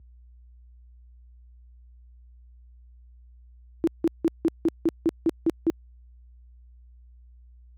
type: tone bursts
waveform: sine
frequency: 329.4 Hz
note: E4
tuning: 1 cent flat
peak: -17 dBFS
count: 10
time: 3.84-5.7 s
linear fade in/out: 0 ms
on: 33 ms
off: 170 ms
effects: added 60 Hz sine -39 dBFS peak until 7.77 s + high-pass 100 Hz 12 dB/octave